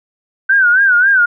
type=tone with vibrato; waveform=sine; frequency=1517 Hz; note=F#6; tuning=43 cents sharp; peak=-7 dBFS; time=0.49-1.26 s; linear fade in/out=10 ms; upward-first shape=sine; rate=3.7 Hz; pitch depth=120 cents each way; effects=none